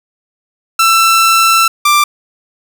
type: tone pair in turn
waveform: sawtooth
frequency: 1336 / 1180.7 Hz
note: E6 / D6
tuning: +23 / +9 cents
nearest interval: major second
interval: 214 cents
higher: first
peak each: -3 dBFS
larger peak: neither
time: 0.79-1.68 / 1.85-2.04 s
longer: first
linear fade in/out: 5 ms
effects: none